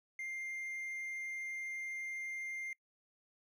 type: tone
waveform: triangle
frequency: 2104 Hz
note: C7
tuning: 9 cents sharp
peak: -38 dBFS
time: 0.19-2.73 s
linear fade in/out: 2 ms
effects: noise-tail reverb RT60 0.1 s tail -24 dB re dry